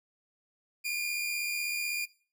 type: tone pair together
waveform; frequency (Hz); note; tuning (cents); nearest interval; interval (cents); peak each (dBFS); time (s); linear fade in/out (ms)
sawtooth; 2349 / 2425; D7 / D#7; 0 / -45; minor second; 55; -37 / -28; 0.84-2.06; 20
effects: noise-tail reverb RT60 0.4 s tail -19 dB re dry